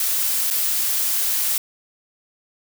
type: noise with dropouts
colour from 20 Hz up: blue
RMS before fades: -21 dBFS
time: 0-1.58 s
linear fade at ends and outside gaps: 2 ms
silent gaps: 0.503-0.509 s
effects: none